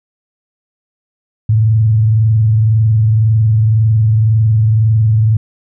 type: tone with frequency modulation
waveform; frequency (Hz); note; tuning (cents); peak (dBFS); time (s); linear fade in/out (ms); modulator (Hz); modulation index
sine; 110; A2; 0; -7; 1.49-5.37; 5; 21.9; 0.29
effects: none